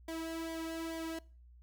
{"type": "tone with flanger", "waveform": "sawtooth", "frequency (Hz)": 326.6, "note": "E4", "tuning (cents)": -16, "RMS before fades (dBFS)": -40, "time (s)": [0.08, 1.19], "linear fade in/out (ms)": 5, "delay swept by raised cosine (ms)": [0.73, 2.23], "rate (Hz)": 2.3, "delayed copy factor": -0.7, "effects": ["noise-tail reverb RT60 0.4 s tail -23 dB re dry", "added 60 Hz sine -55 dBFS peak until 1.62 s"]}